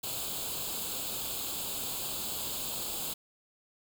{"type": "noise with comb filter", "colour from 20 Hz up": "white", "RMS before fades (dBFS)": -36, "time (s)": [0.03, 3.14], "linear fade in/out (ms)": 10, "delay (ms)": 0.26, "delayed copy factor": 0.8, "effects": []}